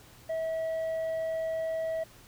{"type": "tone with tanh clipping", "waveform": "sine", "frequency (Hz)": 647, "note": "E5", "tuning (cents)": -32, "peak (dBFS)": -30, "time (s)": [0.29, 2.04], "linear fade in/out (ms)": 10, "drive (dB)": 4, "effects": ["added 117 Hz sine -60 dBFS peak until 2.27 s", "pink hiss -55 dBFS RMS until 2.27 s"]}